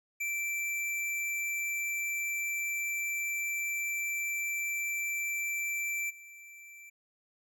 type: tone with level steps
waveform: square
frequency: 2339 Hz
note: D7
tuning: 8 cents flat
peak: -32 / -49 dBFS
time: 0.2-6.9 s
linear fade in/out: 10 ms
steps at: 6.09 s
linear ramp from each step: 20 ms
effects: none